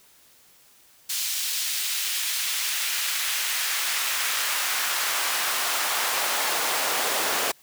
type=noise with high-pass filter sweep; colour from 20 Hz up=pink; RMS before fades=-26 dBFS; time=1.09-7.52 s; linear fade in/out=10 ms; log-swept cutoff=3800 to 540 Hz; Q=0.91; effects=white hiss -56 dBFS RMS until 7.62 s